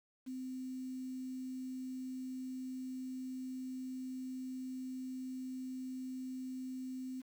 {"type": "tone with quantisation", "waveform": "sine", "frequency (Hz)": 258.1, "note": "C4", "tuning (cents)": -23, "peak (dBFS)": -40, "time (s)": [0.26, 7.22], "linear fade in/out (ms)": 20, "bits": 10, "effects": []}